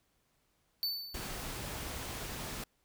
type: tone with exponential decay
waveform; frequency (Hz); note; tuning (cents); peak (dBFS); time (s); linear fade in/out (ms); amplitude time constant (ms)
square; 4512; C#8; +30; -30; 0.83-1.52; 0; 150
type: noise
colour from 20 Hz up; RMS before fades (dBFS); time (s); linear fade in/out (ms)
pink; -41; 1.14-2.64; 5
effects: pink hiss -75 dBFS RMS until 2.84 s